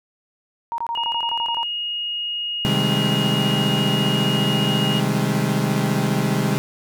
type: tone bursts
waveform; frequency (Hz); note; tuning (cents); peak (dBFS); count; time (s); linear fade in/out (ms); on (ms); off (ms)
sine; 932.3; A#5; 0; -22; 11; 0.72-1.631; 0; 61; 24
type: tone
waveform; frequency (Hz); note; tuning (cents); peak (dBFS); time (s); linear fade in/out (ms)
sine; 2869; F7; +46; -23; 0.95-5; 5
type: chord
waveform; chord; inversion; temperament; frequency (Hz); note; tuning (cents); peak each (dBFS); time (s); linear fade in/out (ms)
35% pulse; Ab major seventh; first; equal with one note detuned; 130.81 / 155.56 / 196 / 210.7; C3 / Eb3 / G3 / Ab3; 0 / 0 / 0 / +25; -22 / -22 / -22 / -23; 2.65-6.58; 0
effects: none